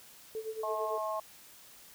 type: tone with tremolo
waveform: sine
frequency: 440 Hz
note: A4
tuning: in tune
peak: -33 dBFS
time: 0.35-0.98 s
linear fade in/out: 0 ms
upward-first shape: sine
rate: 8.9 Hz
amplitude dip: 80%
type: harmonic tone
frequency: 215 Hz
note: A3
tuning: 40 cents flat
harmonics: 3 / 4 / 5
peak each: -35 / -40 / -36 dBFS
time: 0.63-1.2 s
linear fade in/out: 5 ms
effects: white hiss -55 dBFS RMS until 1.94 s

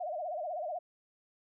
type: tone with vibrato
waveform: sine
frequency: 663 Hz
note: E5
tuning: 10 cents sharp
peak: -34 dBFS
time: 0-0.79 s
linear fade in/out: 10 ms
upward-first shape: sine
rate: 16 Hz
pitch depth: 180 cents each way
effects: none

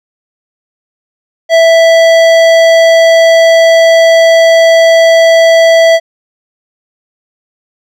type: tone with hard clipping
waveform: triangle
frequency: 659.3 Hz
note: E5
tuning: in tune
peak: -4 dBFS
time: 1.49-6 s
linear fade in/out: 50 ms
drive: 18 dB
effects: none

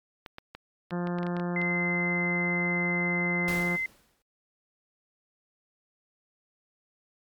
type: clicks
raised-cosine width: 0.3 ms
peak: -24 dBFS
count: 11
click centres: 0.262 / 0.384 / 0.55 / 0.908 / 1.072 / 1.186 / 1.231 / 1.267 / 1.367 / 1.398 / 1.616 s
type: harmonic tone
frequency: 175.6 Hz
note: F3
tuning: 10 cents sharp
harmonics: 1 / 2 / 3 / 4 / 5 / 6 / 7 / 8 / 9 / 10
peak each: -29 / -35 / -39 / -41 / -43 / -45 / -46 / -47 / -48 / -49 dBFS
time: 0.91-3.77 s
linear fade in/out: 20 ms
type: tone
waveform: sine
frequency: 2066 Hz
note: C7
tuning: 22 cents flat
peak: -27 dBFS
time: 1.56-3.86 s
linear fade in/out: 2 ms
type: noise with exponential decay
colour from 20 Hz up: pink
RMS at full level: -35 dBFS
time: 3.48-4.22 s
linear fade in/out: 0 ms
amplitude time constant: 160 ms
effects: MP3 96 kbps

